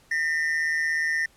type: tone pair together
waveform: triangle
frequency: 1817.1 / 1974 Hz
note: A#6 / B6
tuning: -45 / -1 cents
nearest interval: minor second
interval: 144 cents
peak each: -22 / -27 dBFS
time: 0.11-1.26 s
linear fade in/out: 5 ms
effects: pink hiss -58 dBFS RMS until 1.36 s + low-pass 12000 Hz 12 dB/octave